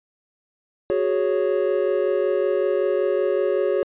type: chord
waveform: triangle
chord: F# suspended second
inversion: none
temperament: equal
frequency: 370 / 415.3 / 554.4 Hz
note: F#4 / G#4 / C#5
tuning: 0 / 0 / 0 cents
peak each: -21 dBFS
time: 0.9-3.83 s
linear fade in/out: 0 ms
effects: resampled to 8000 Hz